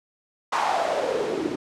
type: noise with band-pass filter sweep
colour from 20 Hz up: white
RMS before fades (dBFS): -25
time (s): 0.52-1.56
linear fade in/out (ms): 10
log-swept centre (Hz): 1000 to 290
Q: 5.3
effects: low-pass 8000 Hz 12 dB/octave